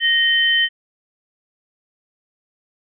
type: tone pair together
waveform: sine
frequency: 1864.7 / 3073 Hz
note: A#6 / G7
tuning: 0 / -35 cents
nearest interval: major sixth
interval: 865 cents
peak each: -16 dBFS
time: 0-0.69 s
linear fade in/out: 50 ms
effects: none